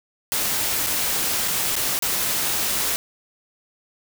white noise with dropouts, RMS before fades -23 dBFS, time 0.32-2.96 s, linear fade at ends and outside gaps 0 ms, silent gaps 0.864-0.869 / 1.478-1.482 / 1.755-1.764 / 1.99-2.023 s, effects none

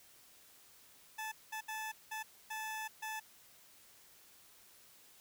20% pulse tone bursts at uneven times, 872 Hz, A5, 16 cents flat, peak -35 dBFS, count 6, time 1.18-1.32 / 1.52-1.61 / 1.68-1.92 / 2.11-2.23 / 2.5-2.88 / 3.02-3.2 s, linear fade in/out 10 ms, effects white hiss -62 dBFS RMS until 5.2 s

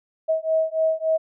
sine beating tone pair, 638 / 641.5 Hz, D#5 / E5, +43 / -47 cents, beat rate 3.5 Hz, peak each -22 dBFS, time 0.28-1.18 s, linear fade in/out 20 ms, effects none

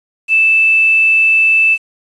sine tone with quantisation, 2637 Hz, E7, in tune, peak -7 dBFS, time 0.28-1.78 s, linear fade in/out 50 ms, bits 6, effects resampled to 24000 Hz

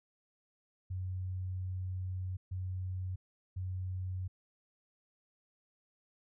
sine tone bursts at uneven times, 92.5 Hz, F#2, in tune, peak -35 dBFS, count 3, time 0.9-2.37 / 2.51-3.16 / 3.56-4.28 s, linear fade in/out 10 ms, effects none

